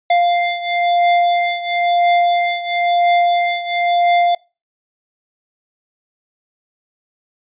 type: beating tone pair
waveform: square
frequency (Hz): 698 / 698.99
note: F5 / F5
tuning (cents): -1 / +1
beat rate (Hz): 0.99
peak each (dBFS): -15 / -19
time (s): 0.1-4.35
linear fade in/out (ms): 5
effects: noise-tail reverb RT60 0.3 s tail -24 dB re dry + resampled to 8000 Hz

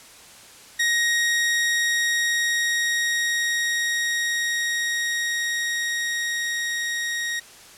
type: tone with level ramp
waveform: sawtooth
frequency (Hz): 1879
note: A#6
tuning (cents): +13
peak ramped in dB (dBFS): -15 to -21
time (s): 0.79-7.4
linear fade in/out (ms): 10
effects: white hiss -46 dBFS RMS until 7.77 s + low-pass 10000 Hz 12 dB/octave

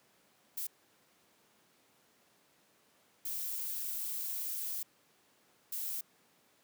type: noise bursts at uneven times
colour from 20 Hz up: violet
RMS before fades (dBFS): -38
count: 3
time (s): 0.57-0.67 / 3.25-4.83 / 5.72-6.01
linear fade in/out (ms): 5
effects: pink hiss -68 dBFS RMS until 6.63 s + high-pass 200 Hz 12 dB/octave

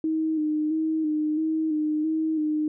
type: tone with vibrato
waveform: sine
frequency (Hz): 311.1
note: D#4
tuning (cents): 0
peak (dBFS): -22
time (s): 0.04-2.68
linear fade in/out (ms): 2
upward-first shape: square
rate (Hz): 1.5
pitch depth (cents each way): 32
effects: none

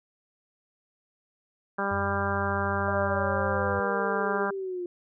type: harmonic tone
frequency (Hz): 198.5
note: G3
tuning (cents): +22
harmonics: 1 / 2 / 3 / 4 / 5 / 6 / 7 / 8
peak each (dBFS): -34 / -34 / -34 / -34 / -34 / -34 / -34 / -34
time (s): 1.78-4.51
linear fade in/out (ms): 10
type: tone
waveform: sine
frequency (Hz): 92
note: F#2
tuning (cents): -9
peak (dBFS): -32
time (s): 1.91-3.8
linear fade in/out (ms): 5
type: linear sweep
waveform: sine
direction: down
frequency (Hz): 612 to 349.2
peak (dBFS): -30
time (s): 2.88-4.86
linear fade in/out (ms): 2
effects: none

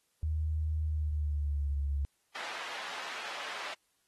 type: tone with pitch glide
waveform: sine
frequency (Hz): 77.78 to 70.51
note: D#2 to C#2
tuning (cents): 0 to +30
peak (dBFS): -29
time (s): 0.23-2.05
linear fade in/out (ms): 0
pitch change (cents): -170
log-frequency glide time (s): 0.83-1.74
type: band-pass noise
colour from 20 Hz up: pink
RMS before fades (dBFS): -42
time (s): 2.35-3.74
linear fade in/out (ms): 5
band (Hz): 910 to 3600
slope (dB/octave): 12
effects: white hiss -75 dBFS RMS until 4.07 s + AAC 32 kbps

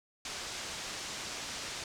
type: low-pass noise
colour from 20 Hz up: white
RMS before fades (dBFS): -41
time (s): 0.25-1.84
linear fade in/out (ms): 2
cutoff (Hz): 7000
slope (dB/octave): 24
effects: none

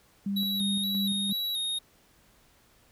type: tone with tremolo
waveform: sine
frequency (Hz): 199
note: G3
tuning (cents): +26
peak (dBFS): -27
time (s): 0.26-1.33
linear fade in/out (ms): 5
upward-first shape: square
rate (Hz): 2.9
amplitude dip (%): 40
type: tone with vibrato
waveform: square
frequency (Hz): 3812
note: A#7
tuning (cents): +38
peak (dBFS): -29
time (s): 0.36-1.79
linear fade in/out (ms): 10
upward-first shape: square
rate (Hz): 2.1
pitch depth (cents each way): 41
effects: pink hiss -62 dBFS RMS until 2.91 s

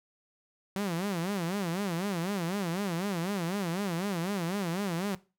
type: tone with vibrato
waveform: sawtooth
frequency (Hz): 184.3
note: F#3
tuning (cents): -7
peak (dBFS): -26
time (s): 0.76-5.15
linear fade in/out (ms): 0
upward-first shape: sine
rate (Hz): 4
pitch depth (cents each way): 200
effects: noise-tail reverb RT60 0.3 s tail -19 dB re dry

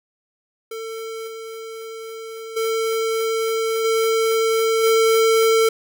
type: tone with level steps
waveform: square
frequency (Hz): 448.2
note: A4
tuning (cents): +32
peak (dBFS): -29 / -32 / -20 / -17 / -14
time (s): 0.71-5.69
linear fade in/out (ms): 5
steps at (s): 1.27 / 2.56 / 3.84 / 4.83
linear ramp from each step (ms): 10
effects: none

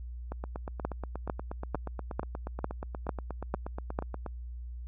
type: two click trains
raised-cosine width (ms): 1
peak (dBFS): -23 / -16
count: 34 / 8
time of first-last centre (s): 0.32-4.263 / 0.85-3.989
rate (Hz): 8.37 / 2.23
effects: added 60 Hz sine -38 dBFS peak until 4.87 s

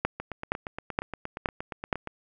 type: two click trains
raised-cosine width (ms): 0.5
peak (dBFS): -9 / -19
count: 5 / 17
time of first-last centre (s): 0.05-1.928 / 0.2-2.074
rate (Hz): 2.13 / 8.54
effects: none

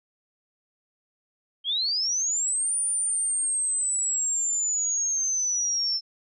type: linear two-way sweep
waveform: sine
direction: up then down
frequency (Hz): 3136 to 9397 to 5310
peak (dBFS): -23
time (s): 1.64-6.01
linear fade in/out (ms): 50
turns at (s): 2.77
effects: none

